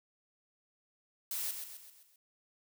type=noise with echo; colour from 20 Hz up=blue; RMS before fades=-37 dBFS; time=1.31-1.51 s; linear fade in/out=2 ms; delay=130 ms; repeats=5; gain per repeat=-6 dB; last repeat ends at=2.16 s; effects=none